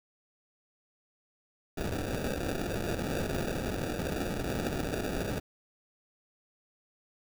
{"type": "noise with sample-and-hold", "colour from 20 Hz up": "white", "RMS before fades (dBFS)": -33, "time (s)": [1.77, 5.4], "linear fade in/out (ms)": 10, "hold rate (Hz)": 1050, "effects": []}